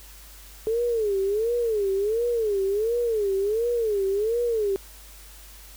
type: tone with vibrato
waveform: sine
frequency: 430.9 Hz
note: A4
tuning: 36 cents flat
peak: -21 dBFS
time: 0.67-4.76 s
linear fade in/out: 0 ms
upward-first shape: sine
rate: 1.4 Hz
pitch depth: 190 cents each way
effects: added 50 Hz sine -46 dBFS peak until 5.76 s + white hiss -48 dBFS RMS until 5.76 s